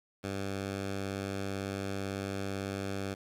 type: tone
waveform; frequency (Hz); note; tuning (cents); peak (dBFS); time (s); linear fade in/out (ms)
10% pulse; 98; G2; 0; -26; 0.23-3.15; 20
effects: low-pass 10000 Hz 12 dB/octave + 9-bit